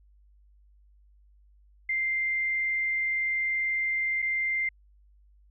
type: tone with dropouts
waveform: sine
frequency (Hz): 2093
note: C7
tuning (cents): 0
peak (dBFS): -25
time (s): 1.89-4.69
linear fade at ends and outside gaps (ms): 5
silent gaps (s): 4.22-4.224
effects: added 50 Hz sine -56 dBFS peak until 5.5 s